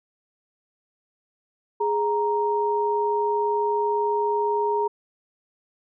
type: tone pair together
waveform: sine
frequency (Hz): 416.1 / 934.1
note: G#4 / A#5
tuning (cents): +3 / +3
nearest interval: octave + major second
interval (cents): 1400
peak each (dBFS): -23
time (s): 1.8-4.88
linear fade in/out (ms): 10
effects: none